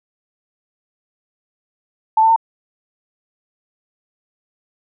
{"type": "tone with pitch steps", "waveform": "sine", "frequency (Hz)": [880, 893.3, 906.8], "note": ["A5", "A5", "A#5"], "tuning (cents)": [0, 26, -48], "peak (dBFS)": -9, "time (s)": [2.17, 2.362], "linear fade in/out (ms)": 5, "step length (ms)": 64, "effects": []}